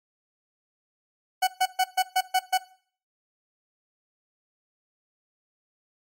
40% pulse tone bursts, 746 Hz, F#5, 14 cents sharp, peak -18 dBFS, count 7, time 1.42-2.578 s, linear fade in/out 10 ms, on 54 ms, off 130 ms, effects noise-tail reverb RT60 0.5 s tail -19 dB re dry + MP3 64 kbps

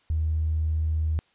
triangle tone with tanh clipping, 78.7 Hz, D#2, 20 cents sharp, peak -22 dBFS, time 0.1-1.19 s, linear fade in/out 0 ms, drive 4 dB, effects white hiss -64 dBFS RMS until 1.34 s + resampled to 8000 Hz

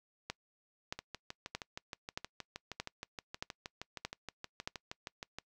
two click trains, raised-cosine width 0.2 ms, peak -20 / -24 dBFS, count 8 / 29, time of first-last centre 0.3-4.675 / 0.99-5.386 s, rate 1.6 / 6.37 Hz, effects noise-tail reverb RT60 0.1 s tail -24 dB re dry

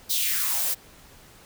blue noise with high-pass filter sweep, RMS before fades -25 dBFS, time 0.09-0.75 s, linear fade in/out 20 ms, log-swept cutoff 4300 to 390 Hz, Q 3.4, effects pink hiss -51 dBFS RMS until 1.45 s

